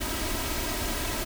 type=noise with comb filter; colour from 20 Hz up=pink; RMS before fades=-30 dBFS; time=0-1.25 s; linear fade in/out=20 ms; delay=3.1 ms; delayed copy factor=+0.65; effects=none